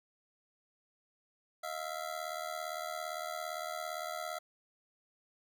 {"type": "ring-modulated tone", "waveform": "25% pulse", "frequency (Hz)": 668, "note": "E5", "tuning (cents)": 23, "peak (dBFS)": -31, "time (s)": [1.63, 4.39], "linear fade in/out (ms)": 10, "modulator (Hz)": 38.8, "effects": []}